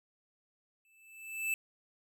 square tone with exponential growth, 2637 Hz, E7, in tune, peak -29 dBFS, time 0.85-1.54 s, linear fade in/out 1 ms, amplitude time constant 150 ms, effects none

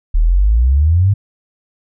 sine exponential sweep, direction up, 36.71 to 103.83 Hz, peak -8 dBFS, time 0.14-1.14 s, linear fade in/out 10 ms, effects none

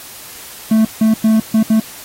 triangle tone bursts at uneven times, 220 Hz, A3, in tune, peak -6 dBFS, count 5, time 0.71-0.85 / 1.01-1.14 / 1.24-1.4 / 1.54-1.63 / 1.7-1.8 s, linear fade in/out 5 ms, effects white hiss -34 dBFS RMS until 2.04 s + AAC 48 kbps

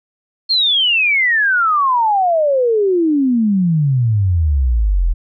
sine exponential sweep, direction down, 4325 to 39.12 Hz, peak -11 dBFS, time 0.49-5.14 s, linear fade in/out 20 ms, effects none

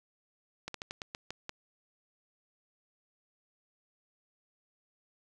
slowing click train, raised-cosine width 0.2 ms, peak -21 dBFS, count 8, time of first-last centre 0.68-1.494 s, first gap 63 ms, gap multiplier 1.2, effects none

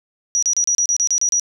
sine tone bursts, 5810 Hz, F#8, 32 cents flat, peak -14 dBFS, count 10, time 0.35-1.397 s, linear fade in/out 0 ms, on 75 ms, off 33 ms, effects none

